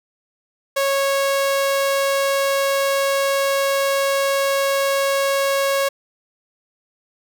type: tone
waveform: sawtooth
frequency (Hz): 551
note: C#5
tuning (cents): -11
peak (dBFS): -13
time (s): 0.76-5.89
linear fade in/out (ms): 10
effects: none